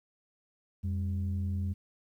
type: tone pair together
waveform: sine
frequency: 88.76 / 199.9 Hz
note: F2 / G3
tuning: +29 / +34 cents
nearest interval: octave + major second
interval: 1405 cents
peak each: -29 / -36 dBFS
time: 0.83-1.74 s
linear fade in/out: 20 ms
effects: tanh soft clip ceiling -24 dBFS + 11-bit